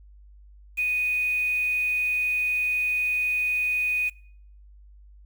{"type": "tone with quantisation", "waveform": "sine", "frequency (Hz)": 2486, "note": "D#7", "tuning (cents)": -2, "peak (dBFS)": -22, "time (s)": [0.77, 4.1], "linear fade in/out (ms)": 20, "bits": 7, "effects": ["noise-tail reverb RT60 0.6 s tail -24 dB re dry", "added 50 Hz sine -47 dBFS peak until 5.25 s"]}